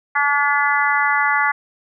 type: harmonic tone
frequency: 287.1 Hz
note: D4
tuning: 39 cents flat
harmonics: 3 / 4 / 5 / 6 / 7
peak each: -21 / -21 / -21 / -21 / -21 dBFS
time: 0.15-1.52 s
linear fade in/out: 10 ms
effects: none